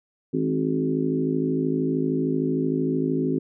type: harmonic tone with a mistuned harmonic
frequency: 53.1 Hz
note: G#1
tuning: 39 cents sharp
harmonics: 3 / 4 / 5 / 6 / 7 / 8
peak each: -28 / -35 / -24 / -34 / -27 / -32 dBFS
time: 0.33-3.39 s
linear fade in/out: 10 ms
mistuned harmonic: 6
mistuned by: -16 cents
effects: none